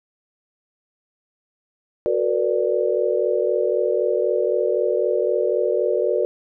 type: chord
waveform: sine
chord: B minor seventh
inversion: second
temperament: equal with one note detuned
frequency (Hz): 370 / 450 / 493.9 / 587.3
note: F#4 / A4 / B4 / D5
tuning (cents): 0 / +39 / 0 / 0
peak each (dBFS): -23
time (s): 2.06-6.25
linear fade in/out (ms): 0
effects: none